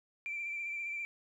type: tone with vibrato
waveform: sine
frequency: 2349 Hz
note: D7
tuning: in tune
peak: -35 dBFS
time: 0.26-1.05 s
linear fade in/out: 0 ms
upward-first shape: sine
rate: 15 Hz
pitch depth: 27 cents each way
effects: tanh soft clip ceiling -31 dBFS + 12-bit